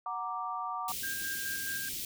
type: chord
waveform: sine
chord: Gb augmented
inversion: none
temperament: equal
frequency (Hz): 740 / 932.3 / 1174.7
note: Gb5 / Bb5 / D6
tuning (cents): 0 / 0 / 0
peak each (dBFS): -39 / -39 / -36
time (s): 0.06-0.92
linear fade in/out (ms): 2
type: band-stop noise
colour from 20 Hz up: white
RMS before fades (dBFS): -38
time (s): 0.88-2.05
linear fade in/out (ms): 2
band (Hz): 380 to 2500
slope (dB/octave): 24
type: tone with tremolo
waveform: sine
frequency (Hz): 1598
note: G6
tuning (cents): +33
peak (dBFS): -35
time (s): 1.03-1.89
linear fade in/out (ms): 5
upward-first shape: square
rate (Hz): 4.7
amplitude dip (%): 35
effects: none